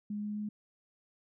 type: tone with pitch steps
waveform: sine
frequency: 207.7 / 208.9 / 210.1 Hz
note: G#3 / G#3 / G#3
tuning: 0 / +10 / +20 cents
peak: -34 dBFS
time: 0.1-0.49 s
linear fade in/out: 5 ms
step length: 130 ms
effects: none